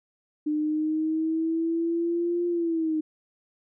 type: linear two-way sweep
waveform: sine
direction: up then down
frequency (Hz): 300.6 to 349.2 to 308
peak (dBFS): -23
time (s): 0.46-3.01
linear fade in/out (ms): 10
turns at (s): 2.47
effects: none